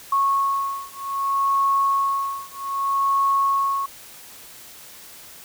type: beating tone pair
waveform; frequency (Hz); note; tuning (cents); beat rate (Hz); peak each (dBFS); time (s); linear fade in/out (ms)
sine; 1100 / 1100.63; C#6 / C#6; -14 / -13; 0.63; -22; 0.12-3.86; 5
effects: white hiss -43 dBFS RMS until 5.44 s